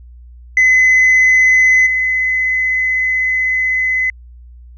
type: tone with level steps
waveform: sine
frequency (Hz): 2029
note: B6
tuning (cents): +46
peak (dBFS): -5 / -12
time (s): 0.57-4.1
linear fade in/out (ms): 2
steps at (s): 1.86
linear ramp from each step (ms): 10
effects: tanh soft clip ceiling -5 dBFS + added 60 Hz sine -35 dBFS peak until 4.77 s